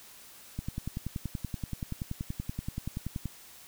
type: click train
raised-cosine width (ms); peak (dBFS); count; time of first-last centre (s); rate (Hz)
5; -21; 29; 0.59-3.257; 10.5
effects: white hiss -52 dBFS RMS until 3.67 s